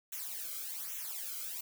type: noise with flanger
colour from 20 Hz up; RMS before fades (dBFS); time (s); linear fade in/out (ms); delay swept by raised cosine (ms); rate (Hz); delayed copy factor
blue; -41; 0.12-1.61; 5; 0.21 to 1.12; 1.2; -0.9
effects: none